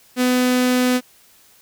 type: tone with notch filter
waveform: sawtooth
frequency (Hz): 250.8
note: B3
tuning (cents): +27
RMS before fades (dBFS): -17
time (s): 0.16-1.01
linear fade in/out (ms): 50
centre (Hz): 890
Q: 2
effects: white hiss -52 dBFS RMS until 1.61 s